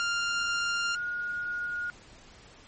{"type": "tone pair in turn", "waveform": ["sawtooth", "sine"], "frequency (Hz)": [1396.9, 1436.2], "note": ["F6", "F6"], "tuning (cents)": [0, 48], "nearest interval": "unison", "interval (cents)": 48, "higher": "second", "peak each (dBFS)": [-23, -30], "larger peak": "first", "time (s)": [[0, 0.95], [0.95, 1.9]], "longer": "neither", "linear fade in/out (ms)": 0, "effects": ["pink hiss -53 dBFS RMS until 2.67 s", "MP3 32 kbps"]}